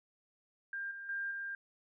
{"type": "tone with level steps", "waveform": "sine", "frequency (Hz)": 1597, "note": "G6", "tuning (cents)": 32, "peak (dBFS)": [-37, -43, -35, -38], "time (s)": [0.73, 1.55], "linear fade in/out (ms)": 2, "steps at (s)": [0.91, 1.09, 1.31], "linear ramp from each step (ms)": 2, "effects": []}